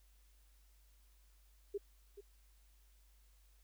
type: tone with echo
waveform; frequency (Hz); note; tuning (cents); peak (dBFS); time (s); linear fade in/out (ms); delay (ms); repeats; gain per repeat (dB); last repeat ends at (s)
sine; 403.3; G4; +49; -36; 1.74-1.78; 10; 430; 1; -13; 2.21
effects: added 50 Hz sine -64 dBFS peak until 3.63 s + white hiss -74 dBFS RMS until 3.63 s